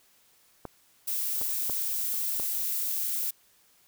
clicks, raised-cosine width 1 ms, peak -22 / -26 / -22 / -32 / -25 dBFS, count 5, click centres 0.653 / 1.414 / 1.697 / 2.142 / 2.398 s
violet noise, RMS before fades -30 dBFS, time 1.07-3.31 s, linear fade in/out 10 ms
effects white hiss -63 dBFS RMS until 3.87 s

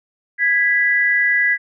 sine tone pair together, 1655 / 1975.5 Hz, G#6 / B6, -6 / 0 cents, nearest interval minor third, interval 306 cents, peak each -17 / -15 dBFS, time 0.38-1.58 s, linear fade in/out 50 ms, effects none

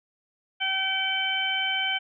harmonic tone, 768 Hz, G5, 36 cents flat, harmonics 1 / 2 / 3 / 4, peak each -33 / -31 / -29 / -27 dBFS, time 0.6-1.99 s, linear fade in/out 20 ms, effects none

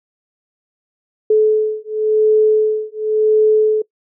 sine beating tone pair, 430.7 / 431.63 Hz, A4 / A4, -37 / -33 cents, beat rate 0.93 Hz, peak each -14 dBFS, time 1.3-3.82 s, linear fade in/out 5 ms, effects noise-tail reverb RT60 0.1 s tail -22 dB re dry

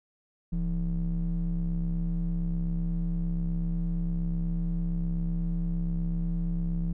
triangle ring-modulated tone, 67.8 Hz, C#2, 38 cents flat, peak -21 dBFS, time 0.52-6.93 s, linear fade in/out 10 ms, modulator 102 Hz, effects none

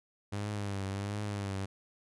sawtooth tone with vibrato, 100.6 Hz, G2, 45 cents sharp, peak -30 dBFS, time 0.32-1.66 s, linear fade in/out 10 ms, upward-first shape triangle, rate 1.4 Hz, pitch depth 74 cents each way, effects resampled to 24000 Hz

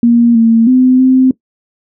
sine tone with pitch steps, 235.8 / 227.6 / 255.5 / 259.3 Hz, A#3 / A#3 / C4 / C4, +20 / -41 / -41 / -15 cents, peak -4 dBFS, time 0.03-1.31 s, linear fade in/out 2 ms, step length 320 ms, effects noise-tail reverb RT60 0.1 s tail -19 dB re dry

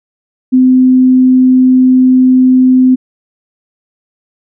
sine tone, 256.3 Hz, C4, 36 cents flat, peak -3 dBFS, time 0.52-2.96 s, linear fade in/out 20 ms, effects none

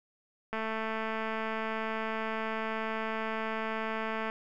click train, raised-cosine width 0.5 ms, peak -20 dBFS, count 834, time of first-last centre 0.53-4.299 s, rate 221 Hz, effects none

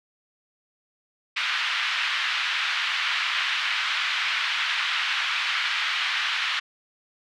white band-pass noise, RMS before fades -26 dBFS, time 1.36-6.6 s, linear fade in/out 10 ms, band 1200 to 3400 Hz, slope 24 dB/octave, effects none

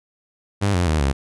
sawtooth tone with pitch steps, 100.6 / 88.59 / 78.02 / 68.71 Hz, G2 / F2 / D#2 / C#2, +45 / +25 / +5 / -15 cents, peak -13 dBFS, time 0.61-1.13 s, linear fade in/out 20 ms, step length 130 ms, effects resampled to 24000 Hz

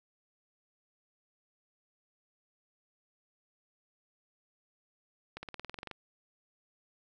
accelerating click train, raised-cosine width 0.3 ms, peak -25 dBFS, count 12, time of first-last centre 5.37-5.913 s, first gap 60 ms, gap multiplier 0.96, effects none

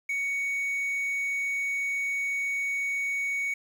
triangle tone with quantisation, 2233 Hz, C#7, 12 cents sharp, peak -25 dBFS, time 0.09-3.54 s, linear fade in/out 5 ms, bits 9, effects none

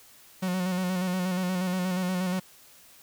45% pulse tone with vibrato, 183.2 Hz, F#3, 17 cents flat, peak -26 dBFS, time 0.42-2.4 s, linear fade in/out 10 ms, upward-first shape square, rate 8.4 Hz, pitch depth 34 cents each way, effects white hiss -54 dBFS RMS until 3.02 s

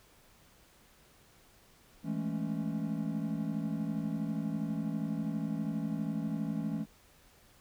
triangle chord, A major seventh, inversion second, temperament equal, 164.81 / 207.7 / 220 / 277.2 Hz, E3 / G#3 / A3 / C#4, 0 / 0 / 0 / 0 cents, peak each -35 / -36 / -35 / -37 dBFS, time 2.03-6.86 s, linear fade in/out 50 ms, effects pink hiss -62 dBFS RMS until 7.6 s

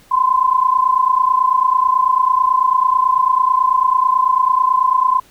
sine tone pair together, 1014 / 1043.1 Hz, B5 / C6, +45 / -6 cents, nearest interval unison, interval 49 cents, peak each -14 dBFS, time 0.11-5.2 s, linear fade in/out 10 ms, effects pink hiss -49 dBFS RMS until 5.3 s

